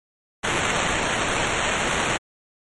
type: noise with sample-and-hold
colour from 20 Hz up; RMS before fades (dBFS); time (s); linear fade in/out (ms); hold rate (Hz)
white; -23; 0.43-2.18; 20; 4900
effects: MP3 48 kbps